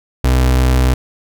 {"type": "tone", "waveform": "35% pulse", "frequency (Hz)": 63.6, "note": "C2", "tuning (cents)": -48, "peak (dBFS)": -8, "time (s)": [0.24, 0.94], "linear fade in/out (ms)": 5, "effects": []}